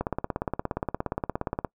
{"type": "click train", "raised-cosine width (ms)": 1, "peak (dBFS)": -13, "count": 29, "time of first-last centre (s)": [0.01, 1.647], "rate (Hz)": 17.1, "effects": ["noise-tail reverb RT60 0.1 s tail -24 dB re dry"]}